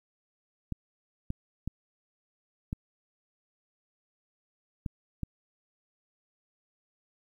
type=clicks; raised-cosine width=5 ms; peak=-20 dBFS; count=6; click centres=0.723 / 1.304 / 1.676 / 2.729 / 4.862 / 5.233 s; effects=10-bit